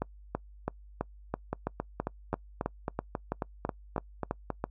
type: two click trains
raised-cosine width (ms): 1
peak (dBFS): -16 / -17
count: 15 / 12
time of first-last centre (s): 0.02-4.64 / 1.53-4.503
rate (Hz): 3.03 / 3.7
effects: noise-tail reverb RT60 0.1 s tail -25 dB re dry + added 50 Hz sine -49 dBFS peak until 4.7 s

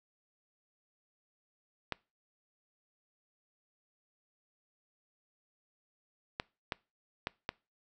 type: clicks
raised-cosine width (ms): 0.3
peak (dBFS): -17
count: 5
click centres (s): 1.923 / 6.399 / 6.722 / 7.271 / 7.491
effects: noise-tail reverb RT60 0.3 s tail -24 dB re dry

